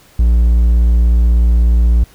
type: tone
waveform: triangle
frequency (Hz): 58.27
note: A#1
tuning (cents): 0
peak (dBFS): -5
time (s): 0.19-2.04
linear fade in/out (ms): 5
effects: pink hiss -46 dBFS RMS until 2.14 s